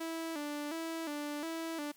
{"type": "tone with vibrato", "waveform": "sawtooth", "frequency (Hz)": 310, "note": "D#4", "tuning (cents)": -6, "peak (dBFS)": -33, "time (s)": [0, 1.92], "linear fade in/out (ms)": 10, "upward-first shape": "square", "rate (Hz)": 1.4, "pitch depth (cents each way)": 94, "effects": ["white hiss -64 dBFS RMS until 1.96 s"]}